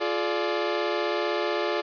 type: chord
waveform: sawtooth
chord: D diminished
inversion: first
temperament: equal with one note detuned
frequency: 349.2 / 425 / 587.3 Hz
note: F4 / Ab4 / D5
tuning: 0 / +40 / 0 cents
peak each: -25 dBFS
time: 0-1.82 s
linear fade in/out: 20 ms
effects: resampled to 11025 Hz + 9-bit